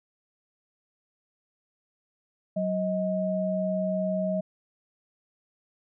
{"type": "tone pair together", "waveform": "sine", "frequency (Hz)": [187.2, 629.7], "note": ["F#3", "D#5"], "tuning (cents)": [20, 21], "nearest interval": "octave + major sixth", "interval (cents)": 2101, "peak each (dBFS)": [-28, -27], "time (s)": [2.56, 4.41], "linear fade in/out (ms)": 10, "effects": []}